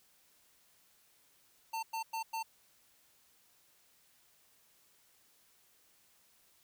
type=tone bursts; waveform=square; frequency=899 Hz; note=A5; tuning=37 cents sharp; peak=-36 dBFS; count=4; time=1.73-2.43 s; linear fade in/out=10 ms; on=100 ms; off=100 ms; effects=white hiss -68 dBFS RMS until 6.63 s

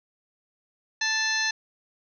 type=harmonic tone with a mistuned harmonic; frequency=880 Hz; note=A5; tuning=in tune; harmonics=1 / 2 / 3 / 4 / 5 / 6 / 7; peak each=-36 / -26 / -33 / -37 / -30 / -35 / -32 dBFS; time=1.01-1.51 s; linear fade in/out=5 ms; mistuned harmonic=5; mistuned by=-98 cents; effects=none

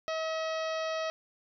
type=harmonic tone; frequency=640 Hz; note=D#5; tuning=49 cents sharp; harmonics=1 / 2 / 3 / 4 / 5 / 6 / 7 / 8 / 9; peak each=-32 / -38 / -42 / -44 / -46 / -48 / -49 / -50 / -51 dBFS; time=0.08-1.1 s; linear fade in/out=0 ms; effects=none

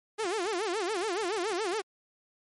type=tone with vibrato; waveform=sawtooth; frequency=392 Hz; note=G4; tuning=in tune; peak=-25 dBFS; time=0.18-1.82 s; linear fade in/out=20 ms; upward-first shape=sine; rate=7.1 Hz; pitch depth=240 cents each way; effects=MP3 48 kbps

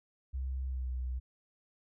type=tone with pitch glide; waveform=sine; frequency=65.41 to 63 Hz; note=C2 to B1; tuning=0 to +35 cents; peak=-33 dBFS; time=0.33-1.2 s; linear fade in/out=20 ms; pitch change=-65 cents; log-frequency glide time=0.67-0.88 s; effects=none

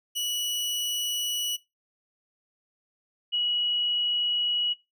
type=tone pair in turn; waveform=sawtooth / sine; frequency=2939 / 2917 Hz; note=F#7 / F#7; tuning=-12 / -25 cents; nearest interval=unison; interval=13 cents; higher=first; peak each=-24 dBFS; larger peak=neither; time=0.15-1.57 / 3.32-4.74 s; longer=neither; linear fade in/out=20 ms; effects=noise-tail reverb RT60 0.2 s tail -19 dB re dry

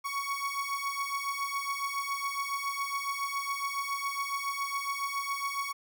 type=beating tone pair; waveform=30% pulse; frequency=1111 / 1118.2 Hz; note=C#6 / C#6; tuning=+4 / +15 cents; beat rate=7.2 Hz; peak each=-33 / -31 dBFS; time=0.04-5.73 s; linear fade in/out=20 ms; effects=none

